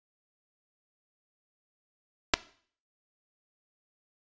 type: clicks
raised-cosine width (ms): 0.2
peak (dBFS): -3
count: 2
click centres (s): 2.337 / 2.34
effects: noise-tail reverb RT60 0.5 s tail -18 dB re dry + resampled to 16000 Hz